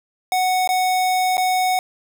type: tone with dropouts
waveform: square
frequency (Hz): 740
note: F#5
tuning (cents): 0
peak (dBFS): -17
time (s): 0.32-1.79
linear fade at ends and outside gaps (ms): 1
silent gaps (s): 0.675-0.69 / 1.37-1.379
effects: none